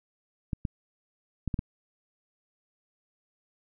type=clicks; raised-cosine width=5 ms; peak=-17 dBFS; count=5; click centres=0.532 / 0.652 / 1.477 / 1.542 / 1.591 s; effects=none